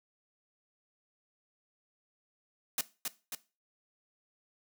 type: noise with echo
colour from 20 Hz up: white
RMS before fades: -31 dBFS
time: 2.78-2.81 s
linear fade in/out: 2 ms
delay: 270 ms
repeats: 2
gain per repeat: -4 dB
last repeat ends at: 3.35 s
effects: noise-tail reverb RT60 0.3 s tail -17 dB re dry + high-pass 200 Hz 12 dB/octave